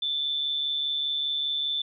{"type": "tone with amplitude modulation", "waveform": "sine", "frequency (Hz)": 3520, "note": "A7", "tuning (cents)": 0, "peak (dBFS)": -23, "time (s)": [0.02, 1.82], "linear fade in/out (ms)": 5, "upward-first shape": "sine", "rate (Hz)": 145, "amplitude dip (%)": 50, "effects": []}